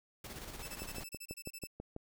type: noise with tremolo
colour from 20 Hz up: pink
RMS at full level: -45 dBFS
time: 0.24-1.04 s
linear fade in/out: 5 ms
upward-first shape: square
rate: 17 Hz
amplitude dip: 45%
type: tone bursts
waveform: 10% pulse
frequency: 2637 Hz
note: E7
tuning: in tune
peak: -36 dBFS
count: 13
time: 0.62-1.672 s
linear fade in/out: 10 ms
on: 56 ms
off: 27 ms
type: click train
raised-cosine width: 2 ms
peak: -29 dBFS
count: 8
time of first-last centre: 0.82-1.964 s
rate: 6.12 Hz
effects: none